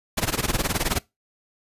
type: noise with tremolo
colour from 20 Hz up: pink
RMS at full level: -21 dBFS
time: 0.17-0.99 s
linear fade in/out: 10 ms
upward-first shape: sine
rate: 19 Hz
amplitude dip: 90%
effects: noise-tail reverb RT60 0.2 s tail -22 dB re dry + resampled to 32000 Hz